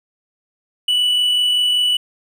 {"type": "tone with amplitude modulation", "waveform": "triangle", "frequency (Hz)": 2960, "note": "F#7", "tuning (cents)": 0, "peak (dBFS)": -11, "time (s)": [0.88, 1.97], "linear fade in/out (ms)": 5, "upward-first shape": "sine", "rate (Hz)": 45.2, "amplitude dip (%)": 25, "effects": []}